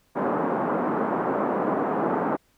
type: band-pass noise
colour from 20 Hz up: pink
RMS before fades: -25 dBFS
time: 0.15-2.37 s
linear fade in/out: 20 ms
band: 210 to 1200 Hz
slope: 24 dB/octave
effects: pink hiss -65 dBFS RMS until 2.57 s